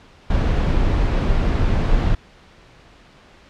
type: noise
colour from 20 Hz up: brown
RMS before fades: -17 dBFS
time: 0.3-2.15 s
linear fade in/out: 5 ms
effects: pink hiss -48 dBFS RMS until 3.49 s + low-pass 4000 Hz 12 dB/octave